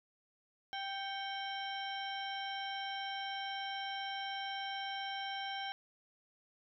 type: harmonic tone with a mistuned harmonic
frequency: 784 Hz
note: G5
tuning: in tune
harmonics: 1 / 2 / 3 / 4 / 5 / 7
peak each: -41 / -45 / -49 / -44 / -52 / -53 dBFS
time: 0.73-5.72 s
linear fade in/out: 0 ms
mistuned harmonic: 3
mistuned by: -93 cents
effects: none